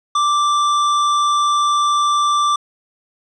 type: tone with hard clipping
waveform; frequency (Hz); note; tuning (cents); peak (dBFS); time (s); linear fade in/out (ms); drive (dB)
sine; 1174.7; D6; 0; -15; 0.15-2.56; 5; 11
effects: resampled to 24000 Hz